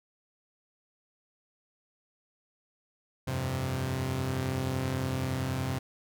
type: chord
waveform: sawtooth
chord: F suspended second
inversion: none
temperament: equal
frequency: 87.31 / 98 / 130.81 Hz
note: F2 / G2 / C3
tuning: 0 / 0 / 0 cents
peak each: -33 / -33 / -27 dBFS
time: 3.27-5.79 s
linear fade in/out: 10 ms
effects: none